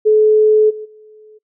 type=tone with level steps; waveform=sine; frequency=429.6 Hz; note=A4; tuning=41 cents flat; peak=-7 / -25 / -39 dBFS; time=0.05-1.39 s; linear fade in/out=20 ms; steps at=0.69 / 0.84 s; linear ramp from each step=20 ms; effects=noise-tail reverb RT60 0.1 s tail -26 dB re dry